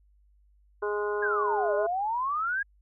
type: harmonic tone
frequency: 207.7 Hz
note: G#3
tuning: in tune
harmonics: 2 / 3 / 4 / 5 / 6 / 7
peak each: -28 / -40 / -40 / -35 / -44 / -37 dBFS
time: 0.82-1.87 s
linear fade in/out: 10 ms
type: exponential two-way sweep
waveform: sine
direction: down then up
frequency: 1671 to 581 to 1671 Hz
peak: -26 dBFS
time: 1.22-2.63 s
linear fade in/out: 10 ms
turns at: 1.74 s
effects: added 50 Hz sine -59 dBFS peak until 2.81 s